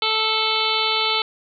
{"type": "harmonic tone", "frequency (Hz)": 438.9, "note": "A4", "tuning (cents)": -4, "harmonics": [1, 2, 3, 5, 6, 7, 8, 9, 10], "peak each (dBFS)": [-29, -27, -26, -27, -30, -25, -26, -26, -29], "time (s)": [0.02, 1.22], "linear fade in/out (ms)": 2, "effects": []}